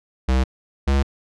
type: tone pair in turn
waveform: square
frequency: 64.5 / 68.69 Hz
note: C2 / C#2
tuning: -24 / -15 cents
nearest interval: minor second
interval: 109 cents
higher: second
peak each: -16 dBFS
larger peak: neither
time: 0.28-0.44 / 0.87-1.03 s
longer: neither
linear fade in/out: 10 ms
effects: low-pass 6000 Hz 12 dB/octave